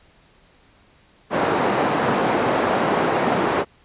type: band-pass noise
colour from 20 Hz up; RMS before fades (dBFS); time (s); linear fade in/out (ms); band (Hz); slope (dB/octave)
white; -20; 1.3-3.65; 50; 180 to 890; 12
effects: pink hiss -55 dBFS RMS until 3.84 s + resampled to 8000 Hz